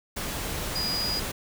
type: tone in noise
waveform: sine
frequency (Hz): 4900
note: D#8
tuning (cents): -27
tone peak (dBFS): -27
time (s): 0.75-1.2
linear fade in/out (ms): 10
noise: pink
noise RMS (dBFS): -32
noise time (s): 0.16-1.32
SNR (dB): +2
effects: none